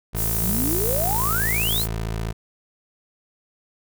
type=tone; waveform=20% pulse; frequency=55.2 Hz; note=A1; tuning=6 cents sharp; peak=-20 dBFS; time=0.13-2.33 s; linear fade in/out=20 ms
type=high-pass noise; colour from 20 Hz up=white; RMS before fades=-25 dBFS; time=0.15-1.88 s; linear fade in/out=50 ms; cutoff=9600 Hz; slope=12 dB/octave
type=exponential sweep; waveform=sine; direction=up; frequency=155.56 to 4435 Hz; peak=-24 dBFS; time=0.4-1.85 s; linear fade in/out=50 ms
effects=none